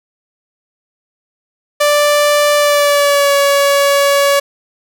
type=tone with pitch glide; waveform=sawtooth; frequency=587.3 to 563.7 Hz; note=D5 to C#5; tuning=0 to +29 cents; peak=-5 dBFS; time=1.8-4.4 s; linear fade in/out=10 ms; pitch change=-71 cents; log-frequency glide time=2.57-3.34 s; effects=none